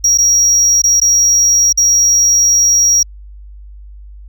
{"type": "tone with dropouts", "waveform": "triangle", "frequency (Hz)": 5670, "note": "F8", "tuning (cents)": 25, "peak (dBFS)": -6, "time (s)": [0.04, 3.03], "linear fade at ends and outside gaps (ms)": 5, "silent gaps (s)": [[0.176, 0.184], [0.819, 0.838], [1.001, 1.015], [1.727, 1.774]], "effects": ["added 50 Hz sine -31 dBFS peak until 4.28 s"]}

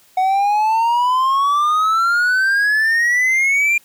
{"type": "exponential sweep", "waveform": "triangle", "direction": "up", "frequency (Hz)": [740, 2404], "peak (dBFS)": -11, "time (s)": [0.17, 3.78], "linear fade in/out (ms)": 5, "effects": ["white hiss -52 dBFS RMS until 3.84 s"]}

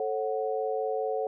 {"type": "chord", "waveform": "sine", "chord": "F# minor", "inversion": "first", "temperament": "equal with one note detuned", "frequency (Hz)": [440, 544.8, 740], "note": ["A4", "C#5", "F#5"], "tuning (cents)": [0, -30, 0], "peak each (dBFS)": [-30, -32, -33], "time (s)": [0, 1.27], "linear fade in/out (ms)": 2, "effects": []}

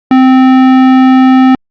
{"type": "tone with tanh clipping", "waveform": "sine", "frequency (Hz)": 260, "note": "C4", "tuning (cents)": -11, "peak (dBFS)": -4, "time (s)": [0.11, 1.55], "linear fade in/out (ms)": 2, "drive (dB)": 17, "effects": ["Opus 48 kbps"]}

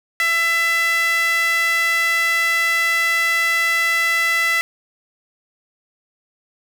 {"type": "tone with high-pass filter", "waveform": "sawtooth", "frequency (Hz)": 668, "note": "E5", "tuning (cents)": 23, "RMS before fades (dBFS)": -18, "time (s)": [0.2, 4.61], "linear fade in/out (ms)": 0, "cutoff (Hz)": 1800, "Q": 9.3, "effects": []}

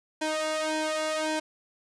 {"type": "tone with flanger", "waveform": "sawtooth", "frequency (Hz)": 311.5, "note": "D#4", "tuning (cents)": 2, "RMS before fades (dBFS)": -29, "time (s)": [0.21, 1.4], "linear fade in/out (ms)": 10, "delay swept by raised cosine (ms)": [1.2, 1.78], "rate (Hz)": 1.8, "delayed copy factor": 0.9, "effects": ["resampled to 22050 Hz", "8-bit"]}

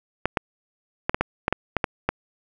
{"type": "clicks", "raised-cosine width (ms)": 0.5, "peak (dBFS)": -5, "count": 10, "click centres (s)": [0.256, 0.372, 1.095, 1.145, 1.21, 1.481, 1.526, 1.767, 1.842, 2.09], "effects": []}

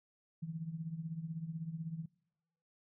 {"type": "tone with tremolo", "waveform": "sine", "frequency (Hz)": 162.6, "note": "E3", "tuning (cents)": -23, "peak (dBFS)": -35, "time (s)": [0.42, 2.06], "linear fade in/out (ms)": 10, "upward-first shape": "triangle", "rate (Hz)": 16, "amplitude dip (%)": 85, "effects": ["noise-tail reverb RT60 1.0 s tail -26 dB re dry"]}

